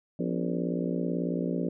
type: harmonic tone with a mistuned harmonic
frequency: 58.27 Hz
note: A#1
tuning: in tune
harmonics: 3 / 4 / 5 / 6 / 7 / 8 / 9 / 10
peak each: -31 / -33 / -35 / -37 / -38 / -39 / -40 / -41 dBFS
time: 0.19-1.69 s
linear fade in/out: 5 ms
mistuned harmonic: 4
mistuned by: +130 cents
effects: none